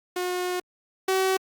sawtooth tone pair in turn, 361 / 379.5 Hz, F#4 / F#4, -43 / +44 cents, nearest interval minor second, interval 87 cents, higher second, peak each -22 / -17 dBFS, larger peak second, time 0.16-0.6 / 1.08-1.37 s, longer first, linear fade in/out 5 ms, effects Opus 48 kbps

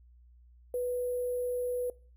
sine tone with sample-and-hold, 493.9 Hz, B4, in tune, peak -29 dBFS, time 0.74-1.9 s, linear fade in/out 2 ms, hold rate 11025 Hz, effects noise-tail reverb RT60 0.4 s tail -22 dB re dry + added 60 Hz sine -55 dBFS peak until 2.16 s

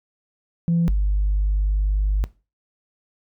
sine tone pair in turn, 168.9 / 50.21 Hz, E3 / G1, +42 / +42 cents, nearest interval octave + major sixth, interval 2100 cents, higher first, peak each -15 dBFS, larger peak neither, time 0.68-0.88 / 0.88-2.24 s, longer second, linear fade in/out 0 ms, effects noise-tail reverb RT60 0.3 s tail -20 dB re dry + tanh soft clip ceiling -13 dBFS

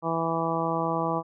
harmonic tone, 164.81 Hz, E3, in tune, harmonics 1 / 2 / 3 / 4 / 5 / 6 / 7, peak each -32 / -32 / -32 / -32 / -32 / -32 / -32 dBFS, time 0.02-1.23 s, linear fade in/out 50 ms, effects none

